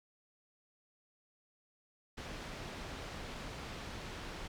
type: low-pass noise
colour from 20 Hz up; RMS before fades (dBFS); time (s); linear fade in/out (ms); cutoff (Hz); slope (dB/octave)
pink; -45; 2.17-4.48; 10; 4700; 12
effects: none